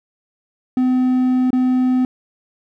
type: tone with dropouts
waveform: triangle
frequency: 254.5 Hz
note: C4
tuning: 48 cents flat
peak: -11 dBFS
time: 0.77-2.05 s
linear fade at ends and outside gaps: 2 ms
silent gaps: 1.505-1.53 s
effects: none